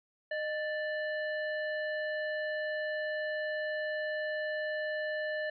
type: harmonic tone with a mistuned harmonic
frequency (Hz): 587.3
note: D5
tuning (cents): 0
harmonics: 1 / 3 / 5 / 7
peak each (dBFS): -34 / -36 / -50 / -53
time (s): 0.31-5.5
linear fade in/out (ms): 5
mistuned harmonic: 1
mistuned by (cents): +77
effects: none